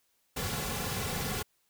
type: noise with comb filter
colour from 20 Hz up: pink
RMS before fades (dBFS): -34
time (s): 0.36-1.43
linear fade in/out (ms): 10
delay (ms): 3.2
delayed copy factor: -0.65
effects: white hiss -73 dBFS RMS until 1.69 s